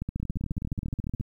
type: two click trains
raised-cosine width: 5 ms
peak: -18 / -22 dBFS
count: 18 / 20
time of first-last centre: 0.02-1.209 / 0.2-1.2 s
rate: 14.3 / 19 Hz
effects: 10-bit